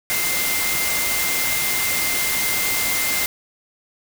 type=tone in noise; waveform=sine; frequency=2093 Hz; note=C7; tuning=in tune; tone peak=-25 dBFS; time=0.1-3.26 s; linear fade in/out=0 ms; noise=white; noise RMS=-22 dBFS; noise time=0.1-3.26 s; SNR=-6 dB; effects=none